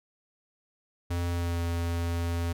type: tone with pitch glide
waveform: square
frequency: 86.7 to 85.11 Hz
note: F2 to F2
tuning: -12 to -44 cents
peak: -28 dBFS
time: 1.1-2.53 s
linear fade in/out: 10 ms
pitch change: -32 cents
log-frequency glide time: 1.29-1.61 s
effects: none